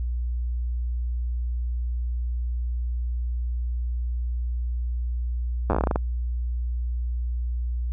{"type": "slowing click train", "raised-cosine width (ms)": 1, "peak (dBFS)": -9, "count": 12, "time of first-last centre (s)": [5.7, 5.959], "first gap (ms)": 9, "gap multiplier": 1.18, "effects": ["added 60 Hz sine -24 dBFS peak until 7.92 s"]}